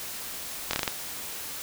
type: slowing click train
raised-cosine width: 0.2 ms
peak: -8 dBFS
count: 6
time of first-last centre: 0.71-0.878 s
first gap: 23 ms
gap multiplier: 1.19
effects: white hiss -37 dBFS RMS until 1.62 s